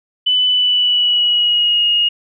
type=tone with pitch glide; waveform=sine; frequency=2997 to 2865 Hz; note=F#7 to F7; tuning=+22 to +44 cents; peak=-11 dBFS; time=0.26-2.09 s; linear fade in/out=10 ms; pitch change=-78 cents; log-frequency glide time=0.47-1.86 s; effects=none